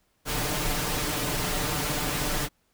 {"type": "noise with comb filter", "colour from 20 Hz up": "pink", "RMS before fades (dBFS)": -28, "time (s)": [0.25, 2.49], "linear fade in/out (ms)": 50, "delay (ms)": 6.7, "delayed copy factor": 0.7, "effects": ["pink hiss -70 dBFS RMS until 2.73 s"]}